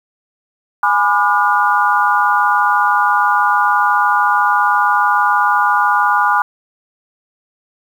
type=chord; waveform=sine; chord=G# diminished seventh; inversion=none; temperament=just; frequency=830.6 / 996.7 / 1196.1 / 1435.3 Hz; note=G#5 / B5 / D6 / F6; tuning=0 / +16 / +31 / +47 cents; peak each=-16 dBFS; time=0.83-6.42 s; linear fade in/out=2 ms; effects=7-bit